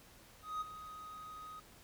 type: tone with ADSR envelope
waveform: triangle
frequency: 1253 Hz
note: D#6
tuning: 12 cents sharp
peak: -33 dBFS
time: 0.42-1.6 s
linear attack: 190 ms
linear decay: 20 ms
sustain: -12 dB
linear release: 7 ms
effects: pink hiss -60 dBFS RMS until 1.83 s